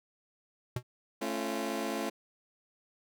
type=tone with exponential decay; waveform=square; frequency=123.47 Hz; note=B2; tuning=in tune; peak=-29 dBFS; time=0.76-0.83 s; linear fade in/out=5 ms; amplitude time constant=15 ms
type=chord; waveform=20% pulse; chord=A augmented; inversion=none; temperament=just; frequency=220 / 275 / 343.8 Hz; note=A3 / C#4 / E#4; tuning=0 / -14 / -27 cents; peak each=-32 dBFS; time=1.21-2.1 s; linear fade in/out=10 ms
effects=none